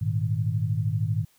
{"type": "chord", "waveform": "sine", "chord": "Ab suspended second", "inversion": "none", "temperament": "equal", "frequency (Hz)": [103.83, 116.54, 155.56], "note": ["Ab2", "Bb2", "Eb3"], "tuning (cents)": [0, 0, 0], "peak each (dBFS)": [-26, -27, -29], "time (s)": [0.01, 1.25], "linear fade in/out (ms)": 10, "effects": ["white hiss -63 dBFS RMS until 1.38 s"]}